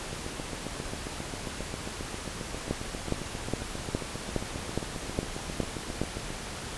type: two click trains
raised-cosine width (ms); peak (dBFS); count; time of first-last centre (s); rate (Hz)
2; -22 / -13; 47 / 9; 0.13-6.304 / 2.71-6.016; 7.45 / 2.42
effects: pink hiss -38 dBFS RMS until 6.77 s + resampled to 24000 Hz